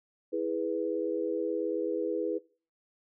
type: chord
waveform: sine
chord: E major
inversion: none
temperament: equal with one note detuned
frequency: 326.8 / 415.3 / 493.9 Hz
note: E4 / G#4 / B4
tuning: -15 / 0 / 0 cents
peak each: -33 / -33 / -32 dBFS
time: 0.32-2.39 s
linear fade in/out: 20 ms
effects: noise-tail reverb RT60 0.4 s tail -22 dB re dry